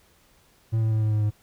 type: tone with pitch steps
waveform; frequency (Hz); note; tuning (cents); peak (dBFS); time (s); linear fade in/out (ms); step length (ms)
triangle; 112 / 110.65 / 109.32 / 108 / 106.7 / 105.41; A2 / A2 / A2 / A2 / G#2 / G#2; +31 / +10 / -11 / -32 / +47 / +26; -18; 0.72-1.308; 20; 98
effects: pink hiss -60 dBFS RMS until 1.42 s